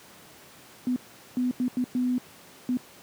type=tone bursts at uneven times; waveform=sine; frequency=250 Hz; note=B3; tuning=21 cents sharp; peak=-22 dBFS; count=6; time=0.87-0.96 / 1.37-1.51 / 1.6-1.68 / 1.77-1.84 / 1.95-2.18 / 2.69-2.77 s; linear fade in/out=0 ms; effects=pink hiss -50 dBFS RMS until 3.02 s + high-pass 150 Hz 12 dB/octave